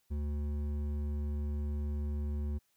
triangle tone with hard clipping, 73.42 Hz, D2, in tune, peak -34 dBFS, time 0.1-2.59 s, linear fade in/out 20 ms, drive 13 dB, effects white hiss -75 dBFS RMS until 2.76 s

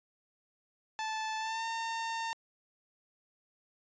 sawtooth tone with pitch glide, 875 to 909.5 Hz, A5 to A#5, -10 to -43 cents, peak -30 dBFS, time 0.99-2.33 s, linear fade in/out 0 ms, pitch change +67 cents, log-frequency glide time 1.38-1.65 s, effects resampled to 16000 Hz

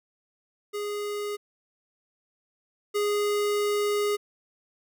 square tone pair in turn, 413.2 / 413.2 Hz, G#4 / G#4, -9 / -9 cents, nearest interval unison, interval 0 cents, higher neither, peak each -30 / -24 dBFS, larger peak second, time 0.73-1.37 / 2.94-4.17 s, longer second, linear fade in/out 20 ms, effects none

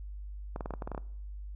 clicks, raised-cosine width 1 ms, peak -23 dBFS, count 10, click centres 0.561 / 0.608 / 0.659 / 0.707 / 0.738 / 0.822 / 0.875 / 0.917 / 0.948 / 0.978 s, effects noise-tail reverb RT60 0.7 s tail -22 dB re dry + added 50 Hz sine -39 dBFS peak until 1.55 s

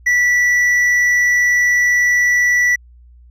triangle tone with hard clipping, 1958 Hz, B6, 15 cents flat, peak -12 dBFS, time 0.06-2.76 s, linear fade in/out 10 ms, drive 7 dB, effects added 60 Hz sine -41 dBFS peak until 3.3 s

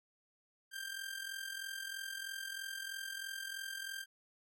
sawtooth tone with amplitude modulation, 1582 Hz, G6, 15 cents sharp, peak -35 dBFS, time 0.71-4.06 s, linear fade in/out 50 ms, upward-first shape sine, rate 43.1 Hz, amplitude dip 65%, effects none

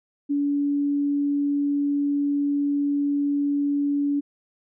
sine tone, 285.9 Hz, D4, 46 cents flat, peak -20 dBFS, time 0.29-4.21 s, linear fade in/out 20 ms, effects none

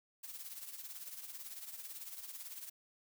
blue noise with tremolo, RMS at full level -45 dBFS, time 0.23-2.7 s, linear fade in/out 10 ms, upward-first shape triangle, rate 18 Hz, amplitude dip 70%, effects none

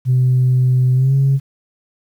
sine tone with pitch glide, 127.4 to 136.54 Hz, C3 to C#3, -46 to -26 cents, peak -9 dBFS, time 0.05-1.4 s, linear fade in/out 50 ms, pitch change +120 cents, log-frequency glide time 0.94-1.14 s, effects tanh soft clip ceiling -7 dBFS + 8-bit

